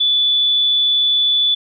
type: tone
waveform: sine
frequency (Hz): 3467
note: A7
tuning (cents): -26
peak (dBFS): -12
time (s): 0-1.55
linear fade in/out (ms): 10
effects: none